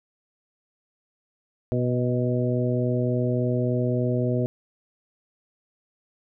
harmonic tone with a mistuned harmonic, 123.47 Hz, B2, in tune, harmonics 1 / 2 / 3 / 4 / 5, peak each -24 / -27 / -29 / -30 / -31 dBFS, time 1.72-4.46 s, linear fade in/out 0 ms, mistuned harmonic 5, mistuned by +17 cents, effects none

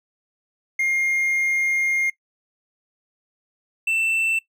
triangle tone pair in turn, 2125 / 2671 Hz, C7 / E7, +26 / +22 cents, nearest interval major third, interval 396 cents, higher second, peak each -17 dBFS, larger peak neither, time 0.79-2.1 / 3.87-4.39 s, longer first, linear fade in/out 5 ms, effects noise-tail reverb RT60 0.1 s tail -20 dB re dry

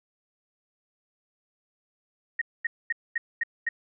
sine tone bursts, 1865 Hz, A#6, in tune, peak -23 dBFS, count 6, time 2.39-3.69 s, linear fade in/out 5 ms, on 25 ms, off 230 ms, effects none

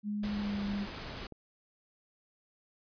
sine tone with pitch glide, 207.7 to 202 Hz, G#3 to G#3, 0 to -48 cents, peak -32 dBFS, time 0.03-0.87 s, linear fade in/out 50 ms, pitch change -48 cents, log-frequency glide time 0.29-0.64 s
pink noise, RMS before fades -42 dBFS, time 0.23-1.27 s, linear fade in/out 5 ms
clicks, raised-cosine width 2 ms, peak -33 dBFS, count 3, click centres 0.591 / 0.83 / 1.323 s
effects resampled to 11025 Hz

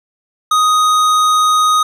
sine tone with hard clipping, 1248 Hz, D#6, 5 cents sharp, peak -11 dBFS, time 0.51-1.83 s, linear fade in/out 5 ms, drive 14 dB, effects none

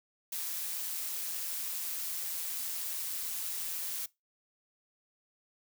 blue noise with amplitude modulation, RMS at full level -35 dBFS, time 0.32-4.06 s, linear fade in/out 5 ms, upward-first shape sine, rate 168 Hz, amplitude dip 40%, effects noise-tail reverb RT60 0.2 s tail -21 dB re dry

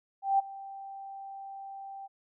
sine tone with ADSR envelope, 784 Hz, G5, in tune, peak -20 dBFS, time 0.22-2.08 s, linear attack 170 ms, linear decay 15 ms, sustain -20 dB, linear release 27 ms, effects none

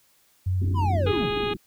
sine tone with vibrato, 92.5 Hz, F#2, in tune, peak -21 dBFS, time 0.46-1.12 s, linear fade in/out 10 ms, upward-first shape sine, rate 14 Hz, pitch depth 19 cents each way
white low-pass noise, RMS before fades -33 dBFS, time 0.61-1.57 s, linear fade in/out 10 ms, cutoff 380 Hz, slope 96 dB/octave
triangle linear sweep, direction down, 1046.5 to 84 Hz, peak -23 dBFS, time 0.74-1.3 s, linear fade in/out 50 ms
harmonic tone, 413.2 Hz, G#4, 9 cents flat, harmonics 1 / 2 / 3 / 4 / 5 / 6 / 7 / 8 / 9 / 10, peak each -26 / -34 / -34 / -40 / -43 / -35 / -38 / -38 / -39 / -47 dBFS, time 1.06-1.54 s, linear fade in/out 10 ms
effects white hiss -62 dBFS RMS until 1.66 s

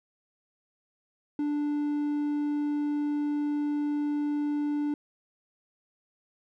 triangle tone, 293.7 Hz, D4, in tune, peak -24 dBFS, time 1.39-4.94 s, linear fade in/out 2 ms, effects none

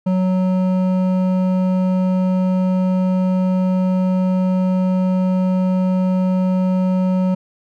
sine tone with hard clipping, 185.3 Hz, F#3, 3 cents sharp, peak -16 dBFS, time 0.06-7.35 s, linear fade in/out 10 ms, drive 10 dB, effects none

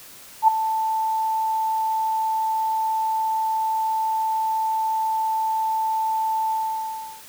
sine tone with ADSR envelope, 883 Hz, A5, 6 cents sharp, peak -8 dBFS, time 0.42-7.23 s, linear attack 60 ms, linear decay 6 ms, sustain -12 dB, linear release 730 ms, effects white hiss -44 dBFS RMS until 7.28 s

